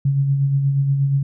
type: tone with tremolo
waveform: sine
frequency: 138.59 Hz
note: C#3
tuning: in tune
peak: -13 dBFS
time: 0.05-1.23 s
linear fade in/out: 5 ms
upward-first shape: sine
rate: 8.4 Hz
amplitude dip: 40%
effects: none